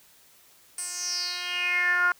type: tone with band-pass filter sweep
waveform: 10% pulse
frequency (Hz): 356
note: F4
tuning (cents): +33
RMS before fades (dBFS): -27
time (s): 0.78-2.12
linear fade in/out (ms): 2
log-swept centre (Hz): 8800 to 1300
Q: 6.5
effects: white hiss -57 dBFS RMS until 2.19 s